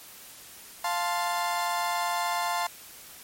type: chord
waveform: 35% pulse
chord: F major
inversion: none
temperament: equal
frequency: 698.5 / 880 / 1046.5 Hz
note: F5 / A5 / C6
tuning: 0 / 0 / 0 cents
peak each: -29 dBFS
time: 0.84-2.67 s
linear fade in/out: 5 ms
effects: white hiss -47 dBFS RMS until 3.23 s + MP3 64 kbps